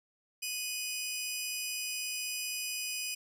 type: tone pair together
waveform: 15% pulse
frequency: 2489 / 2964 Hz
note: D#7 / F#7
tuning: 0 / +2 cents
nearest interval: minor third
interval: 302 cents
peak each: -29 / -33 dBFS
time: 0.42-3.15 s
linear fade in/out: 10 ms
effects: none